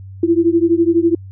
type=beating tone pair; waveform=sine; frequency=331.5 / 343.5 Hz; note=E4 / F4; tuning=+10 / -29 cents; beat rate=12 Hz; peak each=-13 / -14 dBFS; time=0.23-1.15 s; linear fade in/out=5 ms; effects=added 96 Hz sine -31 dBFS peak until 1.31 s